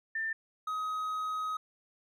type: tone pair in turn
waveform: sine / triangle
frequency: 1789 / 1262.8 Hz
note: A6 / D#6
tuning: +28 / +25 cents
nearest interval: tritone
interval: 603 cents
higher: first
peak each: -31 / -30 dBFS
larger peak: second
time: 0.15-0.33 / 0.67-1.57 s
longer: second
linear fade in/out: 5 ms
effects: none